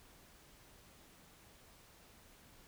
silence, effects pink hiss -62 dBFS RMS until 2.67 s

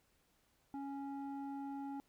square tone with low-pass filter, 277.2 Hz, C#4, in tune, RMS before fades -44 dBFS, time 0.74-2 s, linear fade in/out 0 ms, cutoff 820 Hz, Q 1.9, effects pink hiss -75 dBFS RMS until 2.08 s

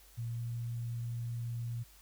sine tone with pitch glide, 116.8 to 118.09 Hz, A#2 to A#2, +4 to +23 cents, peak -35 dBFS, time 0.17-1.84 s, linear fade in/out 20 ms, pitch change +19 cents, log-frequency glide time 0.29-0.42 s, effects added 50 Hz sine -60 dBFS peak until 2.01 s + white hiss -61 dBFS RMS until 2.01 s

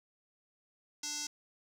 square tone with band-pass filter, 295.7 Hz, D4, 12 cents sharp, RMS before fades -39 dBFS, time 1.03-1.27 s, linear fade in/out 5 ms, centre 5900 Hz, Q 3.8, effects 10-bit

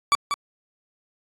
40% pulse tone with echo, 1149 Hz, D6, 38 cents flat, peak -14 dBFS, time 0.12-0.15 s, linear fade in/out 0 ms, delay 190 ms, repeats 1, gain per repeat -7 dB, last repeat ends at 0.34 s, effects low-pass 9000 Hz 12 dB/octave + AAC 48 kbps

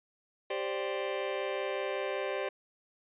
sawtooth chord, G suspended fourth, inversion none, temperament just, 392 / 522.7 / 588 Hz, G4 / C5 / D5, 0 / -2 / +2 cents, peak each -32 dBFS, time 0.5-2.49 s, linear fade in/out 5 ms, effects resampled to 8000 Hz

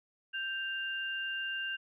sine tone pair together, 1568.1 / 2794 Hz, G6 / F7, 0 / 0 cents, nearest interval minor seventh, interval 1000 cents, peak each -36 / -37 dBFS, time 0.33-1.77 s, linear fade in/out 20 ms, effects none

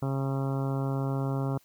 harmonic tone, 135.9 Hz, C#3, 34 cents flat, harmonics 1 / 2 / 3 / 4 / 5 / 6 / 7 / 8 / 9 / 10, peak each -28 / -34 / -38 / -40 / -42 / -44 / -45 / -46 / -47 / -48 dBFS, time 0.02-1.58 s, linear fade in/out 5 ms, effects white hiss -63 dBFS RMS until 1.64 s

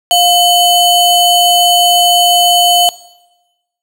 square ring-modulated tone, 1864.7 Hz, A#6, in tune, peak -4 dBFS, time 0.11-2.89 s, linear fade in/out 0 ms, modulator 1160 Hz, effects noise-tail reverb RT60 1.0 s tail -19 dB re dry

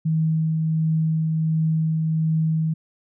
sine tone with tremolo, 159.3 Hz, D#3, 41 cents sharp, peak -17 dBFS, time 0.05-2.74 s, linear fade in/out 10 ms, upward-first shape triangle, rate 1.4 Hz, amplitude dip 25%, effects none

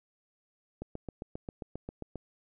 click train, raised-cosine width 2 ms, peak -25 dBFS, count 11, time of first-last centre 0.82-2.157 s, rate 7.48 Hz, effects none

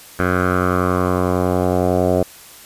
10% pulse tone with low-pass filter sweep, 90.9 Hz, F#2, 30 cents flat, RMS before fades -17 dBFS, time 0.19-2.23 s, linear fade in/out 5 ms, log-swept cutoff 1600 to 640 Hz, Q 3.4, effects white hiss -41 dBFS RMS until 2.65 s + resampled to 32000 Hz

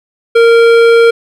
sine tone with hard clipping, 463.4 Hz, A#4, 10 cents flat, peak -5 dBFS, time 0.35-1.11 s, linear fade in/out 10 ms, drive 13 dB, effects none

